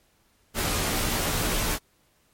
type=noise with comb filter; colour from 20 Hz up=pink; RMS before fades=-26 dBFS; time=0.54-1.79 s; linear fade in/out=50 ms; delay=15 ms; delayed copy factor=-0.85; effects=pink hiss -65 dBFS RMS until 2.33 s + MP3 64 kbps